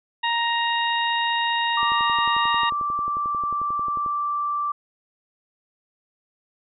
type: harmonic tone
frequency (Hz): 935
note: A#5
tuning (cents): +5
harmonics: 1 / 2 / 3 / 4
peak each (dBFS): -23 / -26 / -28 / -29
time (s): 0.23-2.7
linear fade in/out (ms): 10
type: tone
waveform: sine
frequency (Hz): 1170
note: D6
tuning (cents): -7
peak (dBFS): -22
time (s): 1.77-4.72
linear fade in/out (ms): 5
type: click train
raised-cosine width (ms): 2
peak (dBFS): -26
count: 26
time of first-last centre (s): 1.83-4.062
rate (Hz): 11.2
effects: none